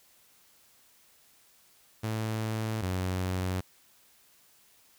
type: tone pair in turn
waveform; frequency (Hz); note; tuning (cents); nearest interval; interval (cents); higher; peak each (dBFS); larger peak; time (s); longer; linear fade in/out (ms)
sawtooth; 110.1 / 92.4; A2 / F#2; +2 / -2; minor third; 304; first; -26 / -25; second; 2.03-2.82 / 2.82-3.61; neither; 10
effects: white hiss -62 dBFS RMS until 4.98 s